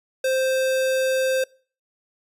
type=tone; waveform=square; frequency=523.3 Hz; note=C5; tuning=in tune; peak=-20 dBFS; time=0.24-1.44 s; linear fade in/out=5 ms; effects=noise-tail reverb RT60 0.4 s tail -24 dB re dry + resampled to 32000 Hz